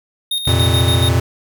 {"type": "tone with tremolo", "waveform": "square", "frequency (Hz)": 3700, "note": "A#7", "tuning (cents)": -14, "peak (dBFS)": -17, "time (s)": [0.31, 1.09], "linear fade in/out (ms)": 5, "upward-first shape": "square", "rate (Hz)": 7, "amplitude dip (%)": 55}
{"type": "chord", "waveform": "square", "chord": "F suspended fourth", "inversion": "none", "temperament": "equal", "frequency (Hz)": [87.31, 116.54, 130.81], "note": ["F2", "Bb2", "C3"], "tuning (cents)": [0, 0, 0], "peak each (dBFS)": [-16, -17, -22], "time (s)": [0.47, 1.2], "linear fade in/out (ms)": 5}
{"effects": []}